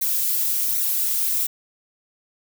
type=noise with flanger; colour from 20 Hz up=violet; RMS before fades=-22 dBFS; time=0.01-1.47 s; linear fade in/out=10 ms; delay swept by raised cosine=0.48 to 5.78 ms; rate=1.3 Hz; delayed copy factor=+1; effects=none